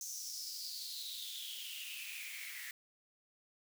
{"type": "noise with high-pass filter sweep", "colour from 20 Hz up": "white", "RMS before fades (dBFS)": -45, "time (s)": [0.01, 2.71], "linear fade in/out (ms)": 2, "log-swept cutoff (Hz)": [6200, 1900], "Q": 7.4, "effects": []}